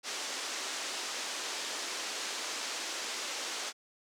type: band-pass noise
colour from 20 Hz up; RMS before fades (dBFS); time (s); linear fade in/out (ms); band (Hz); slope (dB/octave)
white; -38; 0.03-3.73; 50; 290 to 7000; 24
effects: none